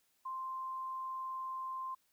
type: tone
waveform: sine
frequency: 1046.5 Hz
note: C6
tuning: in tune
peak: -38 dBFS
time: 0.25-1.95 s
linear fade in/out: 10 ms
effects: white hiss -75 dBFS RMS until 2.12 s